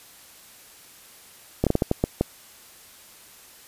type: slowing click train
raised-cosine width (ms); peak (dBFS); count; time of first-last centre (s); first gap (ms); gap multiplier
2; -6; 8; 1.64-2.21; 27; 1.36
effects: white hiss -49 dBFS RMS until 3.67 s + resampled to 32000 Hz